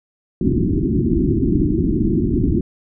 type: low-pass noise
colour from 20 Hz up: white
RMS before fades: -17 dBFS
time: 0.41-2.61 s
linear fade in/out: 2 ms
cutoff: 370 Hz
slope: 96 dB/octave
effects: none